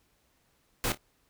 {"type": "noise with echo", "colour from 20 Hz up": "pink", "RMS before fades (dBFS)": -29, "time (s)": [0.84, 0.92], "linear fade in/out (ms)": 0, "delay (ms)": 27, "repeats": 2, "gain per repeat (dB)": -13, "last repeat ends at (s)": 0.974, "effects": ["pink hiss -70 dBFS RMS until 1.29 s"]}